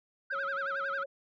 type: tone with vibrato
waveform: sine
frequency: 1432 Hz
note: F6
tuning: 43 cents sharp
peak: -30 dBFS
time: 0.3-1.04 s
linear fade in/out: 10 ms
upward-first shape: sine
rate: 11 Hz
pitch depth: 210 cents each way
type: tone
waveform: sine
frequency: 552 Hz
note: C#5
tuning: 7 cents flat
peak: -36 dBFS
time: 0.32-1.06 s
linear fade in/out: 10 ms
effects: tanh soft clip ceiling -28 dBFS